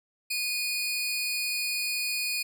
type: tone pair together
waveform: sawtooth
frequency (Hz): 2469 / 4399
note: D#7 / C#8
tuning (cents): -14 / -14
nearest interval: minor seventh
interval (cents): 1000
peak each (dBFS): -26 / -30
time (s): 0.3-2.43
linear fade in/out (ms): 10
effects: none